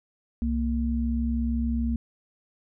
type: tone pair together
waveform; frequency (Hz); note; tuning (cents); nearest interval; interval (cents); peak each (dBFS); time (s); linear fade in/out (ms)
sine; 65.41 / 232; C2 / A#3; 0 / -8; octave + minor seventh; 2192; -26 / -26; 0.42-1.96; 0
effects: none